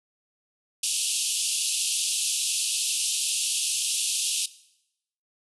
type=band-pass noise; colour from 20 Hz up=white; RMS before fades=-27 dBFS; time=0.83-4.46 s; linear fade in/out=5 ms; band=2600 to 11000 Hz; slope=96 dB/octave; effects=noise-tail reverb RT60 0.8 s tail -18 dB re dry